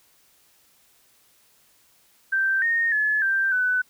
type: tone with pitch steps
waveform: sine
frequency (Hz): 1564 / 1847 / 1714 / 1573 / 1499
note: G6 / A#6 / A6 / G6 / F#6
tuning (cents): -4 / -16 / -46 / +6 / +22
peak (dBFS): -19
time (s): 2.32-3.82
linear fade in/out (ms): 10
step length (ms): 300
effects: white hiss -60 dBFS RMS until 3.89 s